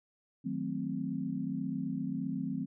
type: chord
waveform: sine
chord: D# diminished seventh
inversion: none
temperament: equal with one note detuned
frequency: 157.01 / 185 / 220 / 261.6 Hz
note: D#3 / F#3 / A3 / C4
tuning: +16 / 0 / 0 / 0 cents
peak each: -40 / -38 / -39 / -36 dBFS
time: 0.44-2.66 s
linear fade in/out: 20 ms
effects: none